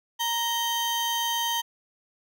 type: tone pair together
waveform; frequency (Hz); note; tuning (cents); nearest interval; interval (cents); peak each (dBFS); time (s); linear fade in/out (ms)
35% pulse; 933 / 3123; A#5 / G7; +1 / -7; octave + major sixth; 2092; -26; 0.19-1.62; 20
effects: none